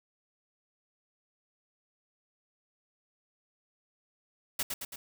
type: noise with echo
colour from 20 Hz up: white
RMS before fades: -31 dBFS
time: 4.59-4.63 s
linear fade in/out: 5 ms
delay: 110 ms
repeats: 3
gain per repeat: -4 dB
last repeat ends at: 4.96 s
effects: none